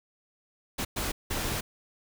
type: noise bursts at uneven times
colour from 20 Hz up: pink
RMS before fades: -31 dBFS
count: 3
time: 0.78-0.85 / 0.96-1.12 / 1.3-1.61 s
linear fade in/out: 10 ms
effects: none